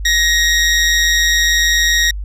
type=tone with amplitude modulation; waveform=20% pulse; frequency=1881 Hz; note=A#6; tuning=15 cents sharp; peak=-4 dBFS; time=0.05-2.11 s; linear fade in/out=5 ms; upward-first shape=sine; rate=167 Hz; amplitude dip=40%; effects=added 50 Hz sine -21 dBFS peak until 2.24 s + low-pass 11000 Hz 12 dB/octave